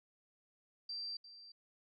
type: tone with echo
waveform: sine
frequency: 4699 Hz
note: D8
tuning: in tune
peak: -40 dBFS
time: 0.89-1.17 s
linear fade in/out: 5 ms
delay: 350 ms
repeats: 1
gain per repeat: -13 dB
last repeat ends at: 1.52 s
effects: none